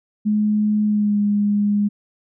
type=tone with pitch glide; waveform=sine; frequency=211.1 to 205.6 Hz; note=G#3 to G#3; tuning=+29 to -17 cents; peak=-15 dBFS; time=0.25-1.89 s; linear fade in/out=20 ms; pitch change=-46 cents; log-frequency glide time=0.85-1.19 s; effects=none